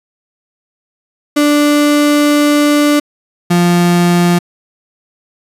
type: tone pair in turn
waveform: 35% pulse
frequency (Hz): 293.7 / 174.64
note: D4 / F3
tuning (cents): 0 / 0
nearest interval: major sixth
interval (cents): 900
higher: first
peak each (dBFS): -6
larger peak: neither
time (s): 1.36-3 / 3.5-4.39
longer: first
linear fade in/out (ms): 10
effects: resampled to 32000 Hz